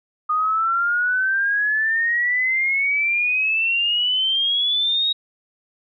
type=exponential sweep; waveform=sine; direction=up; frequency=1227 to 3800 Hz; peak=-17 dBFS; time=0.29-5.13 s; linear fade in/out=10 ms; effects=none